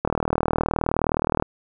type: click train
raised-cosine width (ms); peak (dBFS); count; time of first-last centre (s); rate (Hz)
1; -6; 55; 0.05-1.424; 39.3
effects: none